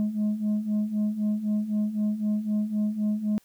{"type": "beating tone pair", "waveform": "sine", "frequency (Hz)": [208.5, 212.4], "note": ["G#3", "G#3"], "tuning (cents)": [7, 39], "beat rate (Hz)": 3.9, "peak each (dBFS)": [-27, -23], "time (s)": [0, 3.38], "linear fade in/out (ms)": 0, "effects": ["tanh soft clip ceiling -21 dBFS", "white hiss -63 dBFS RMS until 3.44 s"]}